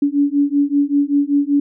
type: beating tone pair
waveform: sine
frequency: 282.9 / 288.1 Hz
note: C#4 / D4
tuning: +35 / -33 cents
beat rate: 5.2 Hz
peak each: -16 dBFS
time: 0.02-1.6 s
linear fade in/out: 5 ms
effects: none